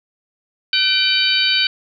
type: harmonic tone with a mistuned harmonic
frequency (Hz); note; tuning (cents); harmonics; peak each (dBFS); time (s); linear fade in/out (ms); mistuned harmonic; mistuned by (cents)
760; F#5; +46; 2 / 3 / 4 / 5 / 6; -23 / -21 / -18 / -21 / -19; 0.73-1.67; 2; 3; +63
effects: none